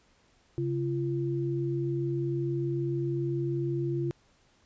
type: tone pair together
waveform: sine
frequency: 136.04 / 342.8 Hz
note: C#3 / F4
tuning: -32 / -32 cents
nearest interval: octave + major third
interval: 1600 cents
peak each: -30 / -30 dBFS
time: 0.58-4.11 s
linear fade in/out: 0 ms
effects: pink hiss -65 dBFS RMS until 4.65 s + resampled to 16000 Hz